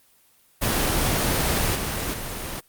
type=noise with level steps; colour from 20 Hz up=pink; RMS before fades=-22 / -27 / -31 dBFS; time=0.61-2.61 s; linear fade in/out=20 ms; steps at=1.75 / 2.13 s; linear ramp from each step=10 ms; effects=white hiss -59 dBFS RMS until 2.68 s + Opus 24 kbps